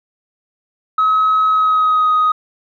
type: tone with pitch glide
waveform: sine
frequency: 1279 to 1251.2 Hz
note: D#6 to D#6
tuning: +47 to +9 cents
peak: -9 dBFS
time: 0.98-2.32 s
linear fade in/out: 5 ms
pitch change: -38 cents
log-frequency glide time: 1.49-2.1 s
effects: tanh soft clip ceiling -8 dBFS

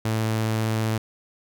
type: tone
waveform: sawtooth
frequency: 110.6 Hz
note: A2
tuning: 9 cents sharp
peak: -18 dBFS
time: 0.05-0.98 s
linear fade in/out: 5 ms
effects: none

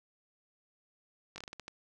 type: slowing click train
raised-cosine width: 0.2 ms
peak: -26 dBFS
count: 8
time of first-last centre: 1.36-1.681 s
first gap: 20 ms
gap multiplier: 1.27
effects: none

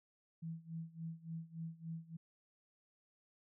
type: tone with tremolo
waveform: sine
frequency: 163.9 Hz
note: E3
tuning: 10 cents flat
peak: -40 dBFS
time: 0.42-2.17 s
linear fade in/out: 10 ms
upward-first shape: sine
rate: 3.5 Hz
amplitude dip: 90%
effects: none

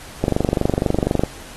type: click train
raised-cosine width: 2 ms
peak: -3 dBFS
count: 25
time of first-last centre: 0.24-1.236 s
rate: 24.1 Hz
effects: pink hiss -39 dBFS RMS until 1.56 s + AAC 32 kbps

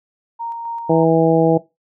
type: tone with tremolo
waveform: sine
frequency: 929 Hz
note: A#5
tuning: 6 cents flat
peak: -23 dBFS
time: 0.39-1.05 s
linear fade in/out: 20 ms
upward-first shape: square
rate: 3.8 Hz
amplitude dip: 30%
type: harmonic tone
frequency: 163.1 Hz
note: E3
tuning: 18 cents flat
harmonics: 1 / 2 / 3 / 4 / 5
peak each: -18 / -16 / -15 / -19 / -21 dBFS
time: 0.89-1.58 s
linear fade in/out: 10 ms
effects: noise-tail reverb RT60 0.2 s tail -18 dB re dry

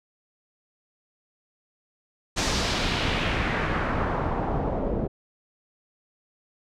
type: noise with low-pass filter sweep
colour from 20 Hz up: pink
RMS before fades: -26 dBFS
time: 2.36-5.08 s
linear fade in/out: 20 ms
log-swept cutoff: 6500 to 480 Hz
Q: 1.5
effects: none

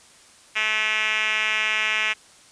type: tone with band-pass filter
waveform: 5% pulse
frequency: 216.1 Hz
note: A3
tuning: 31 cents flat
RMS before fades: -23 dBFS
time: 0.55-2.14 s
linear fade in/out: 20 ms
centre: 2500 Hz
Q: 2.7
effects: white hiss -51 dBFS RMS until 2.51 s + resampled to 22050 Hz

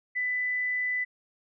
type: tone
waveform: sine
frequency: 1995 Hz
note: B6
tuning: 17 cents sharp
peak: -26 dBFS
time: 0.15-1.05 s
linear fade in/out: 20 ms
effects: none

